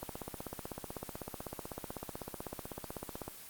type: click train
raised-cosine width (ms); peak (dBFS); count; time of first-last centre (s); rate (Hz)
1; -25; 53; 0.03-3.28; 16
effects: white hiss -50 dBFS RMS until 3.49 s + Opus 24 kbps